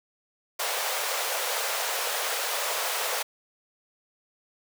pink high-pass noise, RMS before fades -29 dBFS, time 0.59-3.23 s, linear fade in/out 10 ms, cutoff 470 Hz, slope 48 dB/octave, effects none

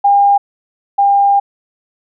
sine tone pair in turn, 805 / 801.1 Hz, G5 / G5, +46 / +37 cents, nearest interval unison, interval 9 cents, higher first, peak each -6 / -7 dBFS, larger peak first, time 0.04-0.38 / 0.98-1.4 s, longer second, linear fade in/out 10 ms, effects none

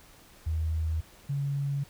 sine tone pair in turn, 79.7 / 140.54 Hz, D#2 / C#3, +42 / +24 cents, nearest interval minor seventh, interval 982 cents, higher second, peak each -26 / -27 dBFS, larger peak first, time 0.46-1.01 / 1.29-1.84 s, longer neither, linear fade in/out 10 ms, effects pink hiss -55 dBFS RMS until 1.89 s

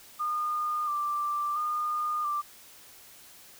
sine tone with vibrato, 1198 Hz, D6, 34 cents sharp, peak -27 dBFS, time 0.19-2.42 s, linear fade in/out 20 ms, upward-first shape square, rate 0.73 Hz, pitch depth 29 cents each way, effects white hiss -52 dBFS RMS until 3.59 s

